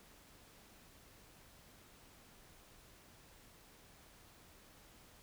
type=silence; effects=pink hiss -62 dBFS RMS until 5.22 s